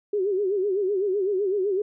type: tone with vibrato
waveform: sine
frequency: 392.1 Hz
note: G4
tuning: in tune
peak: -21 dBFS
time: 0.13-1.82 s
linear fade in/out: 5 ms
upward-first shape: sine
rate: 7.9 Hz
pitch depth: 120 cents each way
effects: none